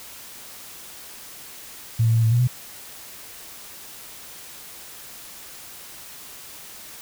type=tone with pitch steps; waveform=sine; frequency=114.2 / 113.4 / 114.2 / 111.9 / 120 / 124.7 Hz; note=A#2 / A#2 / A#2 / A2 / B2 / B2; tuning=-35 / -47 / -35 / +30 / -49 / +17 cents; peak=-15 dBFS; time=1.99-2.476 s; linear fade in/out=10 ms; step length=81 ms; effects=white hiss -41 dBFS RMS until 7.01 s